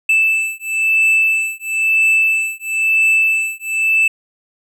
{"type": "beating tone pair", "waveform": "triangle", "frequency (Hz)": [2637, 2638], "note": ["E7", "E7"], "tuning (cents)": [0, 1], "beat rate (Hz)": 1, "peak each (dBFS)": -14, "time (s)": [0.09, 4.08], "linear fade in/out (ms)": 5, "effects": []}